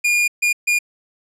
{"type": "tone bursts at uneven times", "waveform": "45% pulse", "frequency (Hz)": 2425, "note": "D#7", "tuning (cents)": -45, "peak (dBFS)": -14, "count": 3, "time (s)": [[0.04, 0.28], [0.42, 0.53], [0.67, 0.79]], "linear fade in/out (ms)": 10, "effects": ["low-pass 11000 Hz 12 dB/octave"]}